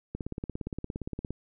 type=click train; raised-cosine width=3 ms; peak=-21 dBFS; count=21; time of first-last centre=0.15-1.306 s; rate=17.3 Hz; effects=none